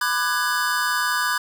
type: chord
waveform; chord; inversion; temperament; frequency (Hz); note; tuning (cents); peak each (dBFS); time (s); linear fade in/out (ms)
square; G# half-diminished seventh; first; just; 996.7 / 1196.1 / 1495.1 / 1661.2; B5 / D6 / F#6 / G#6; +16 / +31 / +18 / 0; -28 / -27 / -26 / -26; 0.01-1.38; 5
effects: none